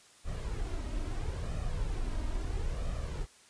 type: noise with flanger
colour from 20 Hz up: brown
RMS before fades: -34 dBFS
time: 0.24-3.27 s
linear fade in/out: 50 ms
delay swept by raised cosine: 1.6 to 3.2 ms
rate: 0.75 Hz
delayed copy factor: +0.55
effects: white hiss -59 dBFS RMS until 3.49 s + resampled to 22050 Hz